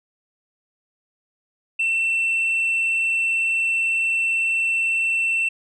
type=tone; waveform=sine; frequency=2689 Hz; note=E7; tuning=34 cents sharp; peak=-16 dBFS; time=1.79-5.49 s; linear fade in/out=10 ms; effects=tanh soft clip ceiling -17 dBFS